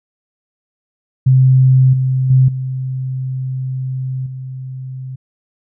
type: tone with level steps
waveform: sine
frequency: 130.4 Hz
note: C3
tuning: 5 cents flat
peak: -6 / -12 / -6 / -18 / -24 dBFS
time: 1.26-5.16 s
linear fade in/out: 10 ms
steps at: 1.93 / 2.3 / 2.48 / 4.26 s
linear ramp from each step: 5 ms
effects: none